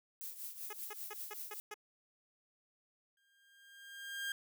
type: noise with tremolo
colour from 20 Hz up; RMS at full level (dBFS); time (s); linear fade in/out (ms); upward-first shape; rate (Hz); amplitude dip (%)
violet; -43; 0.21-1.6; 0; triangle; 5.2; 75
type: tone bursts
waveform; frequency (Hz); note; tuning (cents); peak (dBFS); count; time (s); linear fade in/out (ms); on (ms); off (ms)
10% pulse; 420.4; G#4; +21; -35; 6; 0.7-1.742; 5; 32; 170
type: tone with exponential growth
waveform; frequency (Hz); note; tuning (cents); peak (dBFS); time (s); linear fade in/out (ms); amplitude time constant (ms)
30% pulse; 1605; G6; +40; -33; 3.17-4.32; 2; 250
effects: none